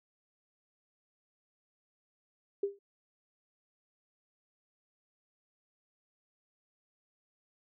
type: tone with exponential decay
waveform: sine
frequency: 400 Hz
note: G4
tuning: 35 cents sharp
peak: -25 dBFS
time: 2.63-2.79 s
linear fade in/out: 5 ms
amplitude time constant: 34 ms
effects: none